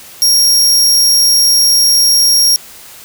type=tone; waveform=sawtooth; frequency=5588 Hz; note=F8; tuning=in tune; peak=-4 dBFS; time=0.22-2.56 s; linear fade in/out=0 ms; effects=white hiss -35 dBFS RMS until 3.04 s